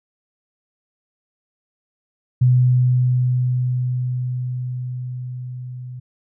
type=tone with level ramp; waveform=sine; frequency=125.5 Hz; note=B2; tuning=28 cents sharp; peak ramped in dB=-10 to -30 dBFS; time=2.41-6 s; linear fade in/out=10 ms; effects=none